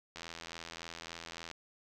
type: click train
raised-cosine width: 0.2 ms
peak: -26 dBFS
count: 114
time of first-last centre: 0.16-1.513 s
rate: 83.5 Hz
effects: none